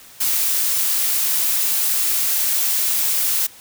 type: noise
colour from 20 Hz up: blue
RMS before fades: -19 dBFS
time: 0.2-3.47 s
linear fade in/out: 10 ms
effects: white hiss -44 dBFS RMS until 3.6 s